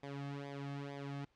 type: tone with flanger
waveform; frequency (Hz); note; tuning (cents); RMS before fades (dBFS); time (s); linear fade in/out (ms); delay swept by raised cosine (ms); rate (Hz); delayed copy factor
sawtooth; 140.7; C#3; +26; -44; 0.03-1.25; 5; 0.71 to 2.11; 2.2; -0.85
effects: pink hiss -75 dBFS RMS until 1.35 s + low-pass 4000 Hz 12 dB/octave